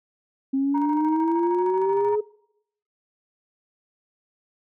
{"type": "exponential sweep", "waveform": "sine", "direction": "up", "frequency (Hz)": [266.8, 426.1], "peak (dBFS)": -19, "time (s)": [0.53, 2.21], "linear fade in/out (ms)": 10}
{"type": "tone with tremolo", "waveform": "sine", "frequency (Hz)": 940, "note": "A#5", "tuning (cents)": 14, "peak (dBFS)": -23, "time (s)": [0.74, 2.16], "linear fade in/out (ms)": 10, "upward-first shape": "square", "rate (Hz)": 13, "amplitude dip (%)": 35}
{"effects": ["noise-tail reverb RT60 0.7 s tail -21 dB re dry", "tanh soft clip ceiling -13 dBFS"]}